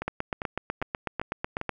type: two click trains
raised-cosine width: 0.5 ms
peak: -16 / -13 dBFS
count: 5 / 14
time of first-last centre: 0.02-1.614 / 0.08-1.693 s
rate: 2.51 / 8.06 Hz
effects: none